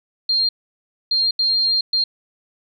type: tone bursts at uneven times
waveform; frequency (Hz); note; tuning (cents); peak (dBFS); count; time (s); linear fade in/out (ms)
sine; 4202; C8; +7; -15; 4; 0.29-0.49 / 1.11-1.31 / 1.39-1.81 / 1.93-2.04; 5
effects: none